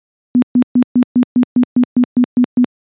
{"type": "tone bursts", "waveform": "sine", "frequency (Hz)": 246.9, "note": "B3", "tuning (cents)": 0, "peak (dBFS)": -6, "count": 12, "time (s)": [0.35, 2.644], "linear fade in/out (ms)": 0, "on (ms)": 72, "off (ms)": 130, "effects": ["high-pass 150 Hz 12 dB/octave", "resampled to 8000 Hz"]}